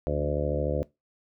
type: harmonic tone with a mistuned harmonic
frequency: 73.42 Hz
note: D2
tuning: in tune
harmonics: 1 / 2 / 3 / 4 / 5 / 6 / 7 / 8 / 9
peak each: -31 / -32 / -40 / -35 / -35 / -36 / -31 / -33 / -39 dBFS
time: 0.07-0.83 s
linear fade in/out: 0 ms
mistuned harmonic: 3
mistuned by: +24 cents
effects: noise-tail reverb RT60 0.2 s tail -20 dB re dry